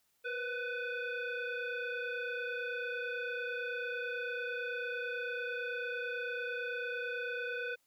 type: tone with frequency modulation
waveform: sine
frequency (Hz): 512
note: C5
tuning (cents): -38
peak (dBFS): -35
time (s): 0.24-7.76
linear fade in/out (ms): 20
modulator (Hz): 995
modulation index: 2
effects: white hiss -75 dBFS RMS until 7.86 s